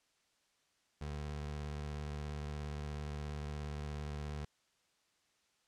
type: tone with vibrato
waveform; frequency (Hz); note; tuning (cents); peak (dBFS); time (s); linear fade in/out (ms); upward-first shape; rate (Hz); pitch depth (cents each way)
25% pulse; 74; D2; +14; -36; 1.01-4.45; 5; sine; 17; 37
effects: white hiss -75 dBFS RMS until 5.67 s + low-pass 7000 Hz 12 dB/octave